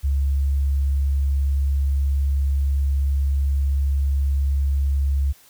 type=tone; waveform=sine; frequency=69.3 Hz; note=C#2; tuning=in tune; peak=-17 dBFS; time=0.03-5.33 s; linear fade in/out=20 ms; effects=white hiss -52 dBFS RMS until 5.49 s